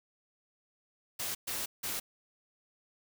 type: noise bursts at uneven times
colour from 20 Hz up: white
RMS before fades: -36 dBFS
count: 3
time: 1.19-1.35 / 1.47-1.66 / 1.83-2 s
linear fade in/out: 10 ms
effects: none

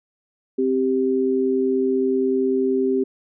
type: tone pair together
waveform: sine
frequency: 261.6 / 392 Hz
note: C4 / G4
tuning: 0 / 0 cents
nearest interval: perfect fifth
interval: 700 cents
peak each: -21 / -19 dBFS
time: 0.58-3.04 s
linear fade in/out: 10 ms
effects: none

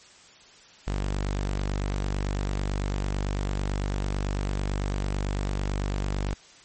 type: tone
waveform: sawtooth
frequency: 49 Hz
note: G1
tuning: in tune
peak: -22 dBFS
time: 0.87-6.34 s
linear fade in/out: 0 ms
effects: white hiss -52 dBFS RMS until 6.64 s + MP3 32 kbps

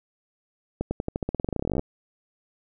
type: accelerating click train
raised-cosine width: 2 ms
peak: -13 dBFS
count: 24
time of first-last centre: 0.81-1.794 s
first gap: 100 ms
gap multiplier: 0.91
effects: none

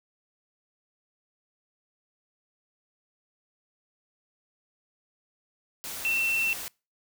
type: tone in noise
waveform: sine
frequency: 2692 Hz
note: E7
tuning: 36 cents sharp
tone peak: -24 dBFS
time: 6.05-6.53 s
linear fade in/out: 0 ms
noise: white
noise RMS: -37 dBFS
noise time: 5.84-6.68 s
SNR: +10 dB
effects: noise-tail reverb RT60 0.3 s tail -25 dB re dry

